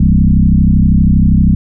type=tone with frequency modulation; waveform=sine; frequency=123.47 Hz; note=B2; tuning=in tune; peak=-5 dBFS; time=0-1.55 s; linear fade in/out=5 ms; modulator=32.6 Hz; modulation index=3.1; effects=none